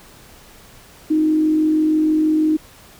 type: tone with frequency modulation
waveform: sine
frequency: 311.1 Hz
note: D#4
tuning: in tune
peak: -13 dBFS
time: 1.1-2.57 s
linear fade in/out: 10 ms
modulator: 46.2 Hz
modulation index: 0.26
effects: pink hiss -45 dBFS RMS until 2.99 s